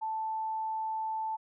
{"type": "tone", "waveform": "sine", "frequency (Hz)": 880, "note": "A5", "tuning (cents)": 0, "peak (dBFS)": -31, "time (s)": [0.01, 1.37], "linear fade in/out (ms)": 20, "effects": []}